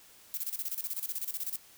violet noise with tremolo, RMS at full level -34 dBFS, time 0.34-1.57 s, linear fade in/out 0 ms, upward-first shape square, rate 16 Hz, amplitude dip 80%, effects white hiss -57 dBFS RMS until 1.77 s

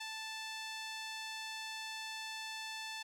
sawtooth tone with band-pass filter, 880 Hz, A5, in tune, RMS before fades -44 dBFS, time 0-3.03 s, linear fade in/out 10 ms, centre 3800 Hz, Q 0.9, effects none

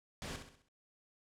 pink noise with echo, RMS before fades -43 dBFS, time 0.22-0.36 s, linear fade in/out 0 ms, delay 65 ms, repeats 5, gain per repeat -7 dB, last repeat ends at 0.685 s, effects low-pass 8000 Hz 12 dB/octave

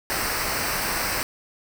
pink noise with comb filter, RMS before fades -26 dBFS, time 0.1-1.23 s, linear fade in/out 0 ms, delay 0.29 ms, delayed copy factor -0.65, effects none

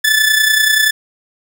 sawtooth tone with amplitude modulation, 1741 Hz, A6, 19 cents flat, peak -4 dBFS, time 0.04-0.91 s, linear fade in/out 10 ms, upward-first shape sine, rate 30.4 Hz, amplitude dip 55%, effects none

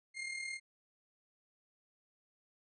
40% pulse tone with amplitude modulation, 2123 Hz, C7, 25 cents sharp, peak -36 dBFS, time 0.14-0.6 s, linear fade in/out 50 ms, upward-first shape sine, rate 38.4 Hz, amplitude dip 55%, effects resampled to 24000 Hz

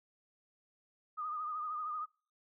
sine tone with vibrato, 1230 Hz, D#6, 20 cents flat, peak -36 dBFS, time 1.17-2.06 s, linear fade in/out 20 ms, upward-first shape sine, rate 13 Hz, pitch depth 52 cents each way, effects noise-tail reverb RT60 0.4 s tail -26 dB re dry

